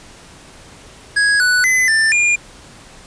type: tone with pitch steps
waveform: square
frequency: 1659 / 1483 / 2026 / 1779 / 2413 Hz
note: G#6 / F#6 / B6 / A6 / D7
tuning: -2 / +4 / +44 / +19 / +46 cents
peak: -12 dBFS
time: 1.16-2.36 s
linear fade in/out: 10 ms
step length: 240 ms
effects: pink hiss -41 dBFS RMS until 3.06 s + resampled to 22050 Hz